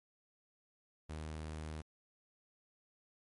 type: tone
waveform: sawtooth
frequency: 77.78 Hz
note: D#2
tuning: in tune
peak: -38 dBFS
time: 1.09-1.82 s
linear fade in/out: 10 ms
effects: MP3 48 kbps